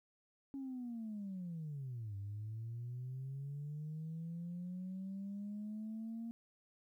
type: linear two-way sweep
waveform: sine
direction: down then up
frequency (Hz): 277.2 to 98.2 to 232.1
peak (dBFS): -40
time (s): 0.54-6.31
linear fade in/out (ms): 0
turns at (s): 2.16
effects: tanh soft clip ceiling -38 dBFS + 13-bit